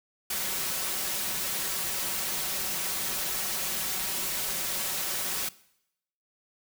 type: noise with comb filter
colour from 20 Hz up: white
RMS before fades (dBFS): -31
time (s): 0.3-5.49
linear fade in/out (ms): 5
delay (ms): 5.3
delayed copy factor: +0.55
effects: noise-tail reverb RT60 0.8 s tail -20 dB re dry